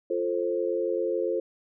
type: chord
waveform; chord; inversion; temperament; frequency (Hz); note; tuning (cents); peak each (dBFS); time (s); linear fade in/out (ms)
sine; F major; none; equal with one note detuned; 349.2 / 440 / 527.2; F4 / A4 / C5; 0 / 0 / +13; -29; 0.1-1.4; 5
effects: none